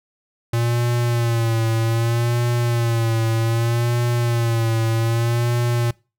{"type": "tone with vibrato", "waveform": "square", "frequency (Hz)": 116.54, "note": "A#2", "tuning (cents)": 0, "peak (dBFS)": -18, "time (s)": [0.53, 5.91], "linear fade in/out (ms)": 5, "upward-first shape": "sine", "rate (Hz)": 0.64, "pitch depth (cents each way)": 52, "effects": ["noise-tail reverb RT60 0.3 s tail -23 dB re dry"]}